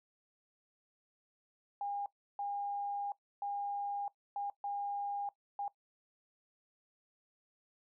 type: tone bursts at uneven times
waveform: sine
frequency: 809 Hz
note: G#5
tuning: 46 cents flat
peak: -35 dBFS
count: 6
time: 1.81-2.06 / 2.39-3.12 / 3.42-4.08 / 4.36-4.5 / 4.64-5.29 / 5.59-5.68 s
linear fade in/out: 2 ms
effects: noise-tail reverb RT60 0.1 s tail -18 dB re dry